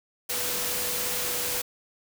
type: tone in noise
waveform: sine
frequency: 491.2 Hz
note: B4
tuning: 9 cents flat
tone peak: -39 dBFS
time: 0.29-1.62 s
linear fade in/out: 10 ms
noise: white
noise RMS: -29 dBFS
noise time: 0.29-1.62 s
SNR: -13 dB
effects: none